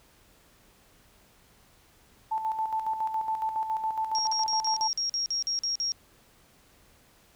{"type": "tone with tremolo", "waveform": "sine", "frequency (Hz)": 880, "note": "A5", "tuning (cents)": 0, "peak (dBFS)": -25, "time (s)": [2.31, 4.88], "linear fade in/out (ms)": 10, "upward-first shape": "square", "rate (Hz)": 7.2, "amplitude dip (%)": 55}
{"type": "tone bursts", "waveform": "sine", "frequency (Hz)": 5588, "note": "F8", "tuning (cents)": 0, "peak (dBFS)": -26, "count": 11, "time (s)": [4.15, 5.92], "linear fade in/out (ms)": 0, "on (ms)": 120, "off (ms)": 45}
{"effects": ["pink hiss -60 dBFS RMS until 7.35 s"]}